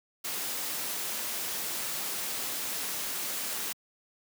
white noise, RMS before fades -34 dBFS, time 0.24-3.73 s, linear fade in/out 10 ms, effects high-pass 150 Hz 12 dB/octave

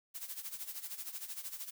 blue noise with tremolo, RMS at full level -41 dBFS, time 0.14-1.71 s, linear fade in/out 20 ms, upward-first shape sine, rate 13 Hz, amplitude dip 75%, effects none

